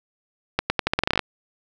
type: accelerating click train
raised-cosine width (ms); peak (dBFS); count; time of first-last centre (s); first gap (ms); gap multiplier
0.3; -3; 13; 0.59-1.193; 110; 0.84
effects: none